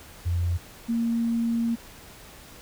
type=tone pair in turn; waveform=sine; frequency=86.8 / 231.7 Hz; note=F2 / A#3; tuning=-10 / -10 cents; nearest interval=octave + perfect fourth; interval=1700 cents; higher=second; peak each=-22 dBFS; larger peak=neither; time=0.25-0.58 / 0.88-1.76 s; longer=second; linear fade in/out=20 ms; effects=pink hiss -47 dBFS RMS until 2.61 s